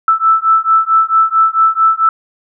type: beating tone pair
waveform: sine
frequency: 1317 / 1321.5 Hz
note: E6 / E6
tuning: -2 / +4 cents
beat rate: 4.5 Hz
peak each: -11 dBFS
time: 0.08-2.09 s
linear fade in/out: 2 ms
effects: none